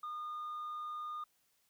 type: tone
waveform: sine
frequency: 1220 Hz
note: D#6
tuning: 34 cents flat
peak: -37 dBFS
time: 0.03-1.24 s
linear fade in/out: 5 ms
effects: tanh soft clip ceiling -38 dBFS + white hiss -75 dBFS RMS until 1.69 s